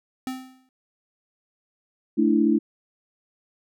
square tone with exponential decay, 259 Hz, C4, 17 cents flat, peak -26 dBFS, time 0.27-0.69 s, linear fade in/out 1 ms, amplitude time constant 91 ms
sine chord, A suspended fourth, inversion none, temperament just, 220 / 293.3 / 330 Hz, A3 / D4 / E4, 0 / -2 / +2 cents, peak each -21 dBFS, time 2.17-2.59 s, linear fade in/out 20 ms
effects none

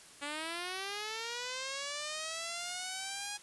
5% pulse linear sweep, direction up, 282.1 to 830.6 Hz, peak -26 dBFS, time 0.21-3.38 s, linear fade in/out 20 ms, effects white hiss -55 dBFS RMS until 3.42 s + resampled to 24000 Hz

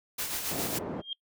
white noise with tremolo, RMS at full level -32 dBFS, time 0.18-0.79 s, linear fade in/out 10 ms, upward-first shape sine, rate 7.3 Hz, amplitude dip 45%
pink band-pass noise, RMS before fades -36 dBFS, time 0.5-1.02 s, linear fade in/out 20 ms, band 180 to 670 Hz, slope 12 dB/octave
sine tone with exponential growth, 3213 Hz, G7, 42 cents sharp, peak -28 dBFS, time 0.96-1.13 s, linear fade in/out 2 ms, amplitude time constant 35 ms
effects noise-tail reverb RT60 0.1 s tail -24 dB re dry

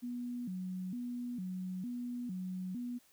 sine tone with vibrato, 212.1 Hz, G#3, 37 cents sharp, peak -37 dBFS, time 0.02-2.99 s, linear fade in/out 20 ms, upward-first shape square, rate 1.1 Hz, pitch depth 240 cents each way, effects white hiss -67 dBFS RMS until 3.12 s

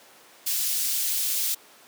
white high-pass noise, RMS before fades -26 dBFS, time 0.46-1.55 s, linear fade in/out 10 ms, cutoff 3600 Hz, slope 12 dB/octave, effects pink hiss -51 dBFS RMS until 1.87 s + high-pass 400 Hz 12 dB/octave

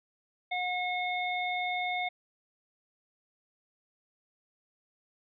harmonic tone, 724 Hz, F#5, 38 cents flat, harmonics 1 / 3 / 5, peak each -32 / -33 / -40 dBFS, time 0.51-2.09 s, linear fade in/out 10 ms, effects none

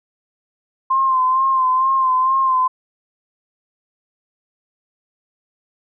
sine tone with vibrato, 1046.5 Hz, C6, in tune, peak -13 dBFS, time 0.9-2.68 s, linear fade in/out 10 ms, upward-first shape sine, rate 2.2 Hz, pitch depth 41 cents each way, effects none

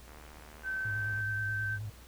click train, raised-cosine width 0.5 ms, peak -37 dBFS, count 86, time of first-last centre 0.08-1.203 s, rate 75.7 Hz
sine tone with pitch glide, 1539 to 1550.6 Hz, G6 to G6, -32 to -19 cents, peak -32 dBFS, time 0.63-1.79 s, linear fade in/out 50 ms, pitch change +13 cents, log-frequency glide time 0.8-1.09 s
sine tone with vibrato, 105.5 Hz, G#2, 28 cents sharp, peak -36 dBFS, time 0.85-1.9 s, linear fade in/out 5 ms, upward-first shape square, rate 9.4 Hz, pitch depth 54 cents each way
effects added 60 Hz sine -52 dBFS peak until 2.07 s + pink hiss -56 dBFS RMS until 2.07 s

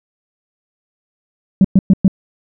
sine tone bursts, 191.1 Hz, G3, 44 cents flat, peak -3 dBFS, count 4, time 1.61-2.08 s, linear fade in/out 2 ms, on 35 ms, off 110 ms, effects tanh soft clip ceiling -2 dBFS

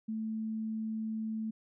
sine tone, 220 Hz, A3, in tune, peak -33 dBFS, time 0.08-1.51 s, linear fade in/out 10 ms, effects none

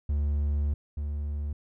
triangle tone pair in turn, 72.8 / 73.31 Hz, D2 / D2, -15 / -3 cents, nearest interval unison, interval 12 cents, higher second, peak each -22 / -27 dBFS, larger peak first, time 0.09-0.74 / 0.97-1.53 s, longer first, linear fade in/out 5 ms, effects none

